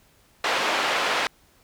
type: band-pass noise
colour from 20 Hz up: pink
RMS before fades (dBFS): -24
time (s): 0.44-1.27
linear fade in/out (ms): 2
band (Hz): 640 to 3400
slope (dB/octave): 12
effects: pink hiss -59 dBFS RMS until 1.63 s